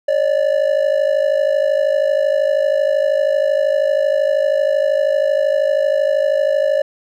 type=ring-modulated tone; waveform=triangle; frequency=580 Hz; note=D5; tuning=22 cents flat; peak=-8 dBFS; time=0.08-6.82 s; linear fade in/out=5 ms; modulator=26.4 Hz; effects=none